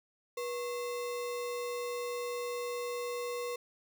sine tone with sample-and-hold, 484.8 Hz, B4, 32 cents flat, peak -34 dBFS, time 0.37-3.56 s, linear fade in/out 5 ms, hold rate 1575 Hz, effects none

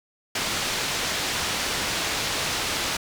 white low-pass noise, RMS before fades -27 dBFS, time 0.35-2.97 s, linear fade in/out 5 ms, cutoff 5100 Hz, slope 12 dB/octave, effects none

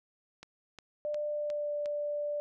click train, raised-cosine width 0.2 ms, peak -29 dBFS, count 5, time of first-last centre 0.43-1.859 s, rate 2.8 Hz
sine tone with pitch glide, 595 to 587.8 Hz, D5 to D5, +22 to +1 cents, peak -31 dBFS, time 1.05-2.4 s, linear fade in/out 0 ms, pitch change -21 cents, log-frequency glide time 1.27-1.73 s
effects none

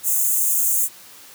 white high-pass noise, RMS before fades -19 dBFS, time 0.03-0.89 s, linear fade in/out 50 ms, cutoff 6400 Hz, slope 96 dB/octave, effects white hiss -44 dBFS RMS until 1.34 s + high-pass 100 Hz 12 dB/octave

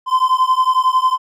triangle beating tone pair, 1024 / 1035 Hz, C6 / C6, -38 / -19 cents, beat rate 11 Hz, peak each -13 dBFS, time 0.06-1.18 s, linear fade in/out 50 ms, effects none

